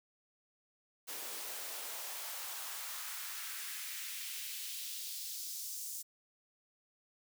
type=noise with high-pass filter sweep; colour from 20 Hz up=white; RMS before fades=-43 dBFS; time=1.07-6.03 s; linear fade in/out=20 ms; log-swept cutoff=340 to 6800 Hz; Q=1.4; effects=none